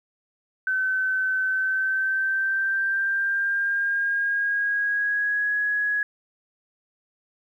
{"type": "tone with pitch glide", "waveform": "sine", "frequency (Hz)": [1526, 1673.8], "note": ["G6", "G#6"], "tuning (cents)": [-47, 13], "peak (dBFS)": -21, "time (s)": [0.67, 6.03], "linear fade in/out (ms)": 2, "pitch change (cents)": 160, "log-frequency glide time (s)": [1.44, 5.56], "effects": ["10-bit"]}